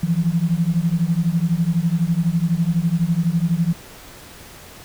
sine beating tone pair, 162.6 / 174.6 Hz, E3 / F3, -23 / 0 cents, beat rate 12 Hz, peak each -19 dBFS, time 0.03-3.73 s, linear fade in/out 5 ms, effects pink hiss -41 dBFS RMS until 4.84 s

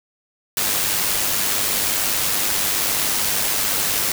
white noise with amplitude modulation, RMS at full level -19 dBFS, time 0.57-4.12 s, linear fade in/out 2 ms, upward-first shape sine, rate 101 Hz, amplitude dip 35%, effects none

